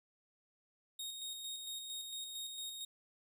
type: tone with tremolo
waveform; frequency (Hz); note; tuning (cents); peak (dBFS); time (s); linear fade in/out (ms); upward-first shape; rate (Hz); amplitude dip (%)
sawtooth; 3729; A#7; 0; -38; 0.99-2.85; 5; square; 4.4; 35
effects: none